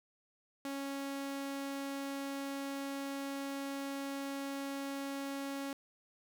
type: tone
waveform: sawtooth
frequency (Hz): 276.4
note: C#4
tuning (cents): -5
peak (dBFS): -34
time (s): 0.65-5.73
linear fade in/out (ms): 2
effects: none